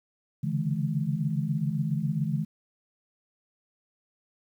sine tone cluster, 138.4 / 145.7 / 162.4 / 212.2 Hz, C#3 / D3 / E3 / G#3, -2 / -13 / -26 / +38 cents, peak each -34 / -30 / -29 / -32 dBFS, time 0.43-2.45 s, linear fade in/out 10 ms, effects 10-bit

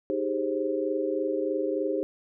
sine chord, Ab major seventh, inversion second, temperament equal with one note detuned, 311.1 / 392 / 415.3 / 530.2 Hz, Eb4 / G4 / Ab4 / C5, 0 / 0 / 0 / +23 cents, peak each -31 / -30 / -33 / -30 dBFS, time 0.1-2.03 s, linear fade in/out 0 ms, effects none

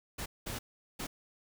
pink noise bursts at uneven times, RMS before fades -39 dBFS, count 3, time 0.18-0.26 / 0.46-0.59 / 0.99-1.07 s, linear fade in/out 10 ms, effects none

